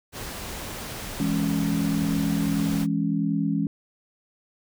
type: noise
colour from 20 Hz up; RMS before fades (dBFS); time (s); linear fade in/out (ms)
pink; -35; 0.12-2.87; 50
type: chord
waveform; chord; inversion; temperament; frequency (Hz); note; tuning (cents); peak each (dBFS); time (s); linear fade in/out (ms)
sine; C# minor; first; just; 166.31 / 207.9 / 277.2; E3 / G#3 / C#4; +16 / +2 / 0; -26; 1.2-3.67; 2
effects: none